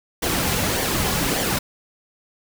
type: noise with flanger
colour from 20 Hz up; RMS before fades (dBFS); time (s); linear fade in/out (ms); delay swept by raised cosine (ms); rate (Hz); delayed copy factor
pink; -22; 0.22-1.59; 10; 0.76 to 3.26; 1.7; -0.5
effects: none